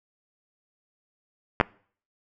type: clicks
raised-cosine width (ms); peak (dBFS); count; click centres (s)
0.5; -3; 2; 1.601 / 1.611
effects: noise-tail reverb RT60 0.5 s tail -24 dB re dry